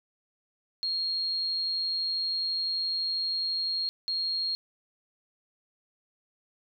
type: tone bursts at uneven times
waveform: sine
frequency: 4257 Hz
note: C8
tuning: 29 cents sharp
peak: -27 dBFS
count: 2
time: 0.83-3.89 / 4.08-4.55 s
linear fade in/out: 0 ms
effects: none